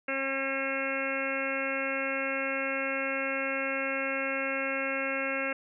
harmonic tone, 270 Hz, C#4, 45 cents flat, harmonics 1 / 2 / 3 / 4 / 5 / 6 / 7 / 8 / 9 / 10, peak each -38 / -34 / -46 / -45 / -39 / -36 / -44 / -35 / -41 / -37 dBFS, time 0.08-5.53 s, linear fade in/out 5 ms, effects none

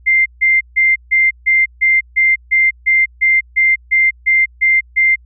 sine tone bursts, 2093 Hz, C7, in tune, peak -8 dBFS, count 15, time 0.06-5.16 s, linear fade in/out 20 ms, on 200 ms, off 150 ms, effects added 60 Hz sine -41 dBFS peak until 5.25 s

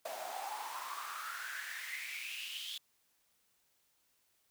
pink noise with high-pass filter sweep, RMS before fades -43 dBFS, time 0.05-2.78 s, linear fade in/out 5 ms, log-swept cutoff 630 to 3400 Hz, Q 7.3, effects white hiss -75 dBFS RMS until 4.5 s

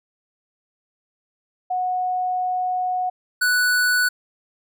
sine / square tone pair in turn, 733 / 1481.7 Hz, F#5 / F#6, -16 / +2 cents, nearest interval octave, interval 1218 cents, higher second, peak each -20 / -17 dBFS, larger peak second, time 1.7-3.1 / 3.41-4.09 s, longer first, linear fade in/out 10 ms, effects none

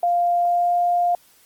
sine tone with pitch glide, 698.5 to 702.5 Hz, F5 to F5, 0 to +10 cents, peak -16 dBFS, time 0.03-1.15 s, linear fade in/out 2 ms, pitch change +10 cents, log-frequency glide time 0.39-0.73 s, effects white hiss -55 dBFS RMS until 1.45 s + Opus 24 kbps

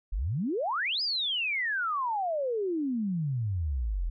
sine exponential two-way sweep, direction up then down, 38.89 to 5100 to 38.89 Hz, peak -27 dBFS, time 0.12-4.1 s, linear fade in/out 10 ms, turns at 1.02 s, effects none

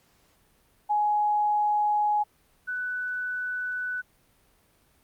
sine tone pair in turn, 837 / 1491.4 Hz, G#5 / F#6, +13 / +13 cents, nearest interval minor seventh, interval 1000 cents, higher second, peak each -21 / -28 dBFS, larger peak first, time 0.89-2.24 / 2.67-4.02 s, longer neither, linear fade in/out 20 ms, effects pink hiss -64 dBFS RMS until 5.03 s + Opus 48 kbps

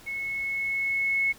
sine tone with level ramp, 2191 Hz, C#7, 21 cents flat, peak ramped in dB -30 to -21 dBFS, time 0.06-1.33 s, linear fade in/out 20 ms, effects pink hiss -51 dBFS RMS until 1.38 s

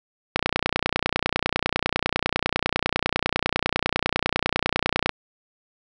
click train, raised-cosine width 0.3 ms, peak -3 dBFS, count 143, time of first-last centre 0.36-5.093 s, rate 30 Hz, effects none

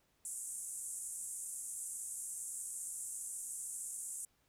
white band-pass noise, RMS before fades -44 dBFS, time 0.25-4.25 s, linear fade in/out 2 ms, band 7500 to 10000 Hz, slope 48 dB/octave, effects pink hiss -75 dBFS RMS until 4.48 s

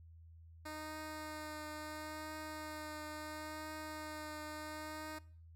10% pulse tone with vibrato, 307.1 Hz, D#4, 23 cents flat, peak -36 dBFS, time 0.65-5.19 s, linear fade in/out 10 ms, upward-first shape triangle, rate 0.73 Hz, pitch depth 16 cents each way, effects noise-tail reverb RT60 0.5 s tail -21 dB re dry + added 82 Hz sine -55 dBFS peak until 5.55 s

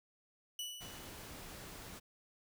sawtooth tone with exponential decay, 2957 Hz, F#7, 2 cents flat, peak -35 dBFS, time 0.59-1.38 s, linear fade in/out 2 ms, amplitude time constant 170 ms
pink noise, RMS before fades -50 dBFS, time 0.8-2 s, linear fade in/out 20 ms
effects none

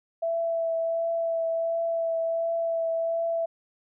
sine tone with vibrato, 663 Hz, E5, 10 cents sharp, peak -24 dBFS, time 0.22-3.46 s, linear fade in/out 10 ms, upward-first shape triangle, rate 1.4 Hz, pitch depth 15 cents each way, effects none

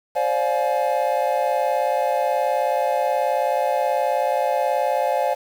triangle chord, D half-diminished seventh, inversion third, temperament just, 528.6 / 587.3 / 704.8 / 845.8 Hz, C5 / D5 / F5 / Ab5, +18 / 0 / +16 / +31 cents, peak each -22 dBFS, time 0.15-5.35 s, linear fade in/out 20 ms, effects 7-bit

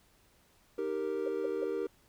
triangle chord, Eb major, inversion none, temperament equal, 311.1 / 392 / 466.2 Hz, Eb4 / G4 / Bb4, 0 / 0 / 0 cents, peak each -38 / -33 / -33 dBFS, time 0.78-1.87 s, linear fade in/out 5 ms
sine tone bursts, 520 Hz, C5, 11 cents flat, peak -31 dBFS, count 3, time 1.26-1.64 s, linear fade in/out 5 ms, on 20 ms, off 160 ms
effects pink hiss -66 dBFS RMS until 2.08 s

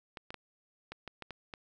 clicks, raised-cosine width 0.3 ms, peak -26 dBFS, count 8, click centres 0.172 / 0.305 / 0.343 / 0.92 / 1.077 / 1.223 / 1.307 / 1.538 s, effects none

